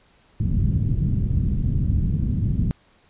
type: low-pass noise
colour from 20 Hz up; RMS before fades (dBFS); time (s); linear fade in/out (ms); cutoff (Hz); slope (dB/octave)
white; -21; 0.4-2.71; 0; 170; 24
effects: pink hiss -58 dBFS RMS until 3.09 s + resampled to 8000 Hz